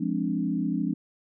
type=chord; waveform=sine; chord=D half-diminished seventh; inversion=first; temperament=equal; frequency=174.61 / 207.7 / 261.6 / 293.7 Hz; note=F3 / Ab3 / C4 / D4; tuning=0 / 0 / 0 / 0 cents; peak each=-30 dBFS; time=0-0.94 s; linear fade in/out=10 ms; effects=none